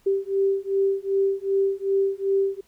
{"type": "beating tone pair", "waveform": "sine", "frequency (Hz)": [390, 392.6], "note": ["G4", "G4"], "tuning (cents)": [-9, 3], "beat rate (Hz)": 2.6, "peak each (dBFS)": -23, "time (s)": [0.06, 2.61], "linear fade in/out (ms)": 10, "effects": ["pink hiss -62 dBFS RMS until 2.67 s"]}